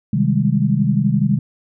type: chord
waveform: sine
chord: Ab major seventh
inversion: first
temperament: equal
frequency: 130.81 / 155.56 / 196 / 207.7 Hz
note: C3 / Eb3 / G3 / Ab3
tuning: 0 / 0 / 0 / 0 cents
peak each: -19 dBFS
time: 0.13-1.39 s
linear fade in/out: 5 ms
effects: none